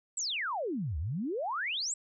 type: exponential two-way sweep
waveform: sine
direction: down then up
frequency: 8170 to 69 to 8170 Hz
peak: -31 dBFS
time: 0.17-1.94 s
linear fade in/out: 5 ms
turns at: 0.98 s
effects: none